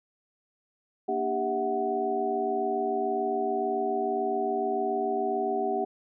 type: tone cluster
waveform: sine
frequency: 235.1 / 296.9 / 394.6 / 652 / 739 Hz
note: A#3 / D4 / G4 / E5 / F#5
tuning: +15 / +19 / +11 / -19 / -2 cents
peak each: -37 / -37 / -29 / -35 / -29 dBFS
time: 1.08-5.85 s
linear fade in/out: 10 ms
effects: none